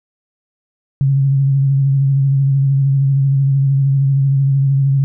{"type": "tone with vibrato", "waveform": "sine", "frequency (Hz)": 137.1, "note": "C#3", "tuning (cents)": -19, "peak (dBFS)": -10, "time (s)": [1.01, 5.04], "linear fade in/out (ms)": 0, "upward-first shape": "sine", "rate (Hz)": 13, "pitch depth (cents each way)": 31, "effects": []}